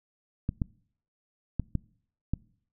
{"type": "clicks", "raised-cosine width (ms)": 5, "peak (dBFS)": -15, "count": 5, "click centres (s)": [0.491, 0.618, 1.597, 1.753, 2.336], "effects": ["noise-tail reverb RT60 0.6 s tail -24 dB re dry"]}